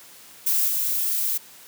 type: noise with level steps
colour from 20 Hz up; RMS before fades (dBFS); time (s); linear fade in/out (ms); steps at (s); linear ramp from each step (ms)
violet; -21 / -24; 0.46-1.38; 10; 0.67; 20
effects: white hiss -47 dBFS RMS until 1.67 s + high-pass 100 Hz 12 dB/octave